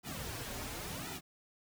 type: noise with flanger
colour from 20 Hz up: pink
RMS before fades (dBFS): -42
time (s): 0.03-1.21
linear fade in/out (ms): 50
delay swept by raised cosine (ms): 1.8 to 6.1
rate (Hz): 0.93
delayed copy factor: -1
effects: none